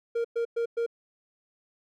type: tone bursts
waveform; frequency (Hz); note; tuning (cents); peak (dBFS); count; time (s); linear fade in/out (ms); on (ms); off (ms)
triangle; 466.1; A#4; 0; -23; 4; 0.15-0.864; 10; 96; 110
effects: none